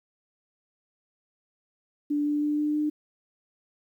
sine tone with pitch steps, 292.8 / 294.8 / 296.9 / 299 / 301 Hz, D4 / D4 / D4 / D4 / D4, -5 / +7 / +19 / +31 / +43 cents, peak -23 dBFS, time 2.1-2.9 s, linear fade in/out 10 ms, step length 160 ms, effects 10-bit

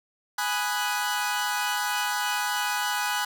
sawtooth chord, G# minor seventh, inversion none, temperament equal, 830.6 / 987.8 / 1244.5 / 1480 Hz, G#5 / B5 / D#6 / F#6, 0 / 0 / 0 / 0 cents, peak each -26 / -28 / -31 / -26 dBFS, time 0.38-3.25 s, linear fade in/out 5 ms, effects none

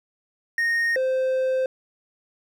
triangle tone pair in turn, 1854 / 520.3 Hz, A#6 / C5, -10 / -10 cents, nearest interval octave + minor seventh, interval 2200 cents, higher first, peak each -18 / -18 dBFS, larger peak neither, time 0.58-0.96 / 0.96-1.66 s, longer second, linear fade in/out 2 ms, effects none

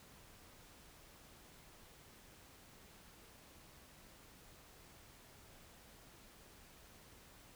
silence, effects pink hiss -61 dBFS RMS until 7.55 s

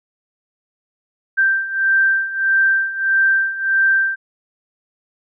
sine beating tone pair, 1568 / 1569.6 Hz, G6 / G6, 0 / +2 cents, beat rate 1.6 Hz, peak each -19 / -15 dBFS, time 1.37-4.16 s, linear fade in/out 20 ms, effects none

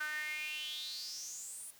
sawtooth tone with high-pass filter sweep, 303.7 Hz, D#4, 42 cents flat, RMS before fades -42 dBFS, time 0-1.71 s, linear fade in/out 10 ms, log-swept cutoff 1500 to 10000 Hz, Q 8, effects white hiss -61 dBFS RMS until 1.79 s

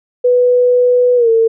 sine tone with pitch glide, 493.9 to 452.9 Hz, B4 to A#4, 0 to -50 cents, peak -7 dBFS, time 0.24-1.48 s, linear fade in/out 10 ms, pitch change -150 cents, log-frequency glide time 1.16-1.29 s, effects none

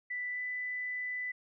sine tone with pitch glide, 1980 to 1993.8 Hz, B6 to B6, +4 to +16 cents, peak -34 dBFS, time 0.1-1.32 s, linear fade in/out 10 ms, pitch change +12 cents, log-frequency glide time 0.31-0.41 s, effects none

